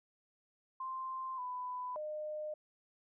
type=tone with pitch steps; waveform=sine; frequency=1046 / 998 / 609 Hz; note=C6 / B5 / D#5; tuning=-1 / +18 / -37 cents; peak=-38 dBFS; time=0.8-2.54 s; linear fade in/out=5 ms; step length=580 ms; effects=none